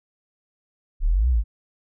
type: exponential two-way sweep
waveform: sine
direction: up then down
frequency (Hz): 31.66 to 65.7 to 49.45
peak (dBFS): -16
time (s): 1-1.44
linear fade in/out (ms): 50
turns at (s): 1.29
effects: none